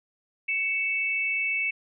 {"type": "tone pair together", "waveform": "sine", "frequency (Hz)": [2233, 2637], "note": ["C#7", "E7"], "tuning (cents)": [12, 0], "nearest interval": "minor third", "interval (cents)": 288, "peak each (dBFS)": -27, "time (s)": [0.48, 1.71], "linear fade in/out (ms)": 10, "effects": []}